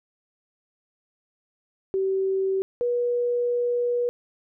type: tone pair in turn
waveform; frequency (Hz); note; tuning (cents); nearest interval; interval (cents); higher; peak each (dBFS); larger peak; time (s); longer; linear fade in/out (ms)
sine; 384.1 / 483.9; G4 / B4; -35 / -35; major third; 400; second; -21; neither; 1.94-2.62 / 2.81-4.09; second; 0
effects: none